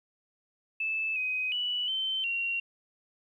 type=tone with pitch steps; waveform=sine; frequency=2625 / 2515 / 2955 / 3089 / 2750 Hz; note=E7 / D#7 / F#7 / G7 / F7; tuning=-8 / +18 / -3 / -26 / -27 cents; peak=-28 dBFS; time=0.8-2.6 s; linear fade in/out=5 ms; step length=360 ms; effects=11-bit